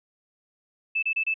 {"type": "tone bursts", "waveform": "sine", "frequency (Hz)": 2627, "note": "E7", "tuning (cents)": -7, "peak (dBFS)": -22, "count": 4, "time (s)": [0.95, 1.342], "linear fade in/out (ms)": 10, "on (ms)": 77, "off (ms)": 28, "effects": []}